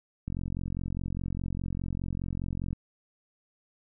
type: click train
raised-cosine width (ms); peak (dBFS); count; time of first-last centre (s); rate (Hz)
5; -21; 111; 0.28-2.73; 44.9
effects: none